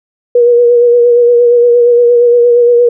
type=tone with vibrato; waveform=sine; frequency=479.7 Hz; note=A#4; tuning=50 cents sharp; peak=-3 dBFS; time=0.35-2.89 s; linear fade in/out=5 ms; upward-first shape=sine; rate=8.6 Hz; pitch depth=27 cents each way; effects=none